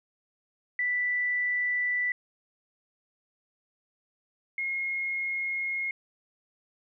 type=tone pair in turn; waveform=sine; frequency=1975.5 / 2153 Hz; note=B6 / C7; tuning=0 / +49 cents; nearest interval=minor second; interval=149 cents; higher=second; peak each=-25 / -28 dBFS; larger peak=first; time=0.79-2.12 / 4.58-5.91 s; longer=neither; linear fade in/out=2 ms; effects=none